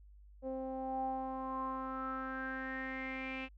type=tone with low-pass filter sweep; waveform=sawtooth; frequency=262.8 Hz; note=C4; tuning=8 cents sharp; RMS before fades=-40 dBFS; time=0.42-3.49 s; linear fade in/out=50 ms; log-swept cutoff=590 to 2600 Hz; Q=8.6; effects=added 50 Hz sine -55 dBFS peak until 3.57 s